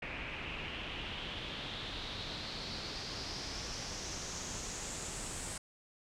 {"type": "noise with low-pass filter sweep", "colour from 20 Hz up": "pink", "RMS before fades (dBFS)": -42, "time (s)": [0.02, 5.58], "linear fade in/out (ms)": 5, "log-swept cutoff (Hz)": [2400, 8400], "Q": 4.2, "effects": []}